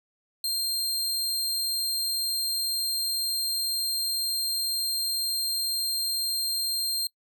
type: tone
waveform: sawtooth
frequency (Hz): 4186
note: C8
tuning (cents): 0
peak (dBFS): -23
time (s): 0.44-7.07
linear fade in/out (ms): 2
effects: noise-tail reverb RT60 0.1 s tail -24 dB re dry